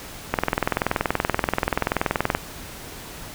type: click train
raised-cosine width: 0.5 ms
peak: -4 dBFS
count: 43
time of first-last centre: 0.34-2.35 s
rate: 20.9 Hz
effects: pink hiss -38 dBFS RMS until 3.34 s